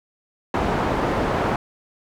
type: low-pass noise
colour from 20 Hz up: white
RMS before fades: -22 dBFS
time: 0.54-1.56 s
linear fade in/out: 2 ms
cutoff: 850 Hz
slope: 12 dB/octave
effects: none